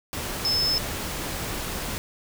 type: tone in noise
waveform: sine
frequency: 5230 Hz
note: E8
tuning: 15 cents flat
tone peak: -21 dBFS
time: 0.45-0.78 s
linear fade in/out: 0 ms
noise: pink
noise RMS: -31 dBFS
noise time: 0.13-1.98 s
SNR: +7 dB
effects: none